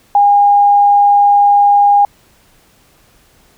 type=tone; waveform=sine; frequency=813 Hz; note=G#5; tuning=37 cents flat; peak=-5 dBFS; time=0.15-2.05 s; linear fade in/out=2 ms; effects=pink hiss -50 dBFS RMS until 3.57 s